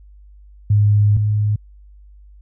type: tone pair in turn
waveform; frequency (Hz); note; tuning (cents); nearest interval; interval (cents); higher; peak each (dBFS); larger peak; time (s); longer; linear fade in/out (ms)
sine; 103.83 / 105.16; G#2 / G#2; 0 / +22; unison; 22; second; -10 / -14; first; 0.7-1.17 / 1.17-1.56; first; 5
effects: added 50 Hz sine -41 dBFS peak until 2.41 s